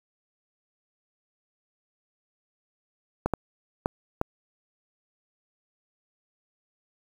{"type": "clicks", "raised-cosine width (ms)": 1, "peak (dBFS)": -10, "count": 4, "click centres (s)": [3.26, 3.337, 3.859, 4.214], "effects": ["7-bit"]}